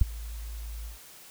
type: tone with ADSR envelope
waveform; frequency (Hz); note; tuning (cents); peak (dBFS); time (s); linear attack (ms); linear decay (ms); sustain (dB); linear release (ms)
sine; 55; A1; 0; -11; 0.01-0.99; 5; 15; -24; 130
effects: white hiss -50 dBFS RMS until 1.3 s